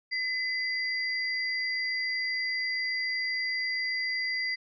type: tone pair together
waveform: sine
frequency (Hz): 2023 / 4756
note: B6 / D8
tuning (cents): +41 / +21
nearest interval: octave + minor third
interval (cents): 1480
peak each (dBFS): -29 / -34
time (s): 0.11-4.56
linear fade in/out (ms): 20
effects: none